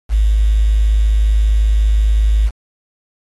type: tone with quantisation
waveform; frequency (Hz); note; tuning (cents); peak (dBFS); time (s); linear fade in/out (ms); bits
sine; 52.7; G#1; +26; -9; 0.09-2.51; 50; 6
effects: AAC 32 kbps